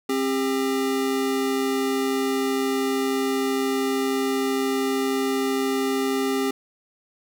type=tone pair together; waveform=square; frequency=267 / 400 Hz; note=C4 / G4; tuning=+35 / +35 cents; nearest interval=perfect fifth; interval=700 cents; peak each=-25 dBFS; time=0.09-6.51 s; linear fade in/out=5 ms; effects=none